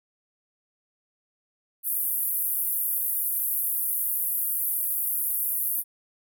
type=band-pass noise; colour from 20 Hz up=pink; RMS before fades=-27 dBFS; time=1.83-5.84 s; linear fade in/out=50 ms; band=11000 to 16000 Hz; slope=48 dB/octave; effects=none